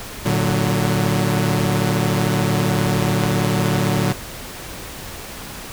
sawtooth chord, Bb augmented, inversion none, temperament equal with one note detuned, 113.68 / 146.83 / 185 Hz, Bb2 / D3 / F#3, -43 / 0 / 0 cents, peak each -17 dBFS, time 0.25-4.13 s, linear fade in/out 10 ms, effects pink hiss -33 dBFS RMS until 5.72 s

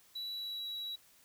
triangle tone with pitch glide, 3932 to 3896 Hz, B7 to B7, -8 to -24 cents, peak -37 dBFS, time 0.15-0.96 s, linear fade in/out 10 ms, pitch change -16 cents, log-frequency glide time 0.31-0.67 s, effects white hiss -64 dBFS RMS until 1.24 s

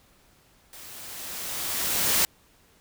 white noise with level ramp, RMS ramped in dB -45 to -21 dBFS, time 0.73-2.25 s, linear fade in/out 0 ms, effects pink hiss -60 dBFS RMS until 2.8 s

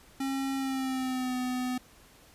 square tone with pitch glide, 270 to 251.9 Hz, C#4 to B3, -45 to +34 cents, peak -30 dBFS, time 0.2-1.78 s, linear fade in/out 5 ms, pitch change -121 cents, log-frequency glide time 0.56-1.36 s, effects pink hiss -57 dBFS RMS until 2.34 s + resampled to 32000 Hz

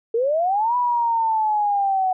sine linear two-way sweep, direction up then down, 440 to 987.8 to 740 Hz, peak -17 dBFS, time 0.14-2.13 s, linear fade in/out 5 ms, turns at 0.76 s, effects none

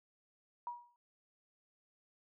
sine tone with exponential decay, 960 Hz, B5, 49 cents flat, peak -36 dBFS, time 0.67-0.96 s, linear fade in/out 1 ms, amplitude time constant 63 ms, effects none

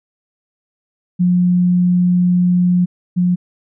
sine tone pair in turn, 178.6 / 178.6 Hz, F3 / F3, +39 / +39 cents, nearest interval unison, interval 0 cents, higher neither, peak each -10 / -11 dBFS, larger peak first, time 1.19-2.86 / 3.16-3.36 s, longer first, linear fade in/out 20 ms, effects none

